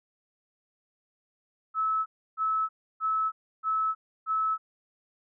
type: tone bursts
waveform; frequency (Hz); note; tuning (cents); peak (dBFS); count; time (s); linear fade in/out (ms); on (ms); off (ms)
sine; 1300; E6; -24; -24; 5; 1.74-4.58; 50; 320; 310
effects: none